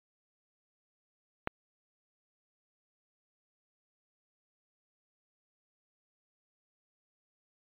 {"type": "click", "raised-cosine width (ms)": 0.5, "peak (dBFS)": -15, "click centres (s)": 1.474, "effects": ["resampled to 8000 Hz"]}